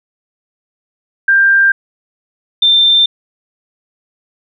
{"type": "tone pair in turn", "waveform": "sine", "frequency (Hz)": [1588, 3578], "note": ["G6", "A7"], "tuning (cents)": [22, 28], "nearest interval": "octave + major second", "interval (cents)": 1406, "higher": "second", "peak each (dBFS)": -6, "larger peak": "neither", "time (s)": [[1.28, 1.72], [2.62, 3.06]], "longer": "neither", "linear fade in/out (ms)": 5, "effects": []}